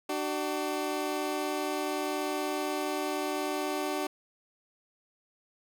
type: tone pair together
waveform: 20% pulse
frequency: 298.3 / 379.1 Hz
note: D4 / F#4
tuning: +27 / +42 cents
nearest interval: major third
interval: 415 cents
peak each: -28 dBFS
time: 0.09-4.07 s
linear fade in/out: 5 ms
effects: none